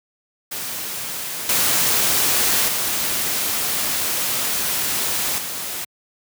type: noise with level steps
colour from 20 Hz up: white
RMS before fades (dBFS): -28 / -18 / -22 / -28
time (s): 0.51-5.85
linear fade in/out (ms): 10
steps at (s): 1.49 / 2.68 / 5.38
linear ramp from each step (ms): 2
effects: high-pass 80 Hz 12 dB/octave